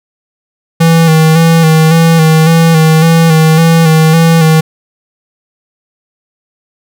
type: tone with vibrato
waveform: square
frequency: 161.8 Hz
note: E3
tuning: 32 cents flat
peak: -4 dBFS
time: 0.8-4.61 s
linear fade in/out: 10 ms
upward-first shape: square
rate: 1.8 Hz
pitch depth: 33 cents each way
effects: none